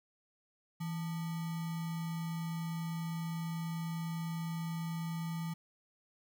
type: tone with sample-and-hold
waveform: sine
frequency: 164.81 Hz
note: E3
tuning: in tune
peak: -35 dBFS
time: 0.8-5.54 s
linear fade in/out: 10 ms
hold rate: 1050 Hz
effects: none